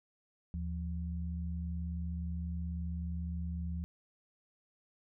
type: tone pair together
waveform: sine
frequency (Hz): 77.4 / 173.76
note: D#2 / F3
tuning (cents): -9 / -8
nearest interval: octave + major second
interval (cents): 1401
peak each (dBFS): -36 / -40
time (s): 0.54-3.84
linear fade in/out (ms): 0
effects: none